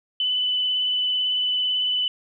sine tone with vibrato, 3000 Hz, F#7, 23 cents sharp, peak -20 dBFS, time 0.2-2.08 s, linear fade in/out 2 ms, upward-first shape sine, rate 18 Hz, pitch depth 17 cents each way, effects none

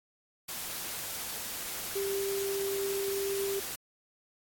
sine tone in noise, 394.3 Hz, G4, 10 cents sharp, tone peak -30 dBFS, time 1.95-3.6 s, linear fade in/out 10 ms, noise white, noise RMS -38 dBFS, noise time 0.48-3.76 s, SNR +5 dB, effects AAC 64 kbps

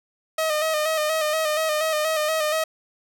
sawtooth tone with vibrato, 622.3 Hz, D#5, in tune, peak -17 dBFS, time 0.38-2.64 s, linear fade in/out 5 ms, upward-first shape square, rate 4.2 Hz, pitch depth 40 cents each way, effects none

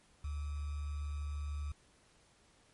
sine tone with sample-and-hold, 73.42 Hz, D2, in tune, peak -36 dBFS, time 0.24-1.72 s, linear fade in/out 5 ms, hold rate 1225 Hz, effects pink hiss -67 dBFS RMS until 2.73 s + MP3 48 kbps

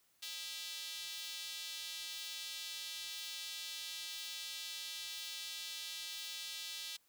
square tone with high-pass filter, 179.9 Hz, F#3, 48 cents flat, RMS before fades -45 dBFS, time 0.22-6.97 s, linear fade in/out 10 ms, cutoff 3600 Hz, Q 2.1, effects white hiss -73 dBFS RMS until 7.08 s

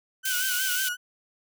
35% pulse tone with vibrato, 1500 Hz, F#6, 23 cents sharp, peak -26 dBFS, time 0.23-0.97 s, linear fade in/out 50 ms, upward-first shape sine, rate 5.5 Hz, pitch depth 62 cents each way
white high-pass noise, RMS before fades -29 dBFS, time 0.25-0.89 s, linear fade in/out 5 ms, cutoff 2200 Hz, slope 48 dB/octave
effects none

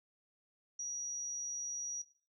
sine tone, 5780 Hz, F#8, 41 cents flat, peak -37 dBFS, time 0.79-2.02 s, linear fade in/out 5 ms, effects noise-tail reverb RT60 0.4 s tail -17 dB re dry

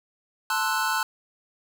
square chord, F# half-diminished seventh, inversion first, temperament equal, 880 / 1046.5 / 1318.5 / 1480 Hz, A5 / C6 / E6 / F#6, 0 / 0 / 0 / 0 cents, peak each -29 / -31 / -31 / -28 dBFS, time 0.5-1.03 s, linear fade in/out 2 ms, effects none

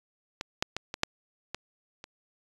clicks, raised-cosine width 0.2 ms, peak -16 / -8 / -14 / -17 / -6 / -16 / -25 dBFS, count 7, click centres 0.411 / 0.625 / 0.766 / 0.941 / 1.034 / 1.546 / 2.041 s, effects resampled to 24000 Hz

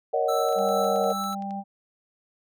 sine chord, D# minor seventh, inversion second, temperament just, 466.7 / 560 / 622.3 / 746.7 Hz, A#4 / C#5 / D#5 / F#5, +2 / +18 / 0 / +16 cents, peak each -27 dBFS, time 0.13-1.13 s, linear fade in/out 10 ms
square tone with tremolo, 1319 Hz, E6, 1 cent sharp, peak -29 dBFS, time 0.28-1.35 s, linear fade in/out 10 ms, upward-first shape triangle, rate 2.4 Hz, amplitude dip 45%
clicks, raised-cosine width 0.2 ms, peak -32 dBFS, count 12, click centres 0.487 / 0.526 / 0.588 / 0.689 / 0.844 / 0.96 / 1.041 / 1.104 / 1.239 / 1.33 / 1.423 / 1.508 s
harmonic tone, 197.7 Hz, G3, 15 cents sharp, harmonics 1 / 3 / 4, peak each -32 / -44 / -32 dBFS, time 0.55-1.64 s, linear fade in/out 50 ms
effects none

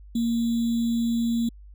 sine tone with sample-and-hold, 232.5 Hz, A#3, 4 cents flat, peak -21 dBFS, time 0.15-1.49 s, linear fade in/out 5 ms, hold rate 3675 Hz, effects added 50 Hz sine -43 dBFS peak until 1.74 s

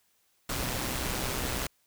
pink noise with amplitude modulation, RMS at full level -30 dBFS, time 0.49-1.67 s, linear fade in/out 5 ms, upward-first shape sine, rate 127 Hz, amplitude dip 50%, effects white hiss -70 dBFS RMS until 1.86 s

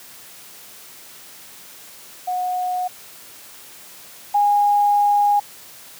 sine tone pair in turn, 729 / 820.5 Hz, F#5 / G#5, -26 / -21 cents, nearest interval major second, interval 205 cents, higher second, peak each -20 / -13 dBFS, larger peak second, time 2.27-2.88 / 4.34-5.4 s, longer second, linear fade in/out 10 ms, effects white hiss -42 dBFS RMS until 5.99 s + high-pass 100 Hz 12 dB/octave

